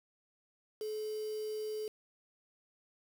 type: tone with quantisation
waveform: sine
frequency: 429.8 Hz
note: A4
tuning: 41 cents flat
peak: -36 dBFS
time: 0.81-1.88 s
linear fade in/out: 2 ms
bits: 8
effects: none